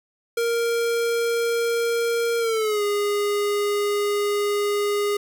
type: tone with pitch glide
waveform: square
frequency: 466.2 to 410.6 Hz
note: A#4 to G#4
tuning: 0 to -20 cents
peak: -21 dBFS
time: 0.37-5.17 s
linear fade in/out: 5 ms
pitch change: -220 cents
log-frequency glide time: 2.39-2.83 s
effects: 9-bit